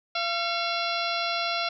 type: harmonic tone with a mistuned harmonic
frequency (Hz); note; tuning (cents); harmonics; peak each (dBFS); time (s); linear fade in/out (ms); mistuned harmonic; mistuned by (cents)
683; F5; -39; 1 / 2 / 3 / 4 / 5 / 6 / 7 / 8; -31 / -31 / -35 / -34 / -35 / -34 / -38 / -40; 0.15-1.69; 5; 3; +110
effects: none